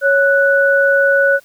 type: tone pair together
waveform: sine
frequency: 554.4 / 1480.1 Hz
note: C#5 / F#6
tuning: 0 / 0 cents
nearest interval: octave + perfect fourth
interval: 1700 cents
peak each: -12 dBFS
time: 0.01-1.4 s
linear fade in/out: 50 ms
effects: white hiss -50 dBFS RMS until 1.44 s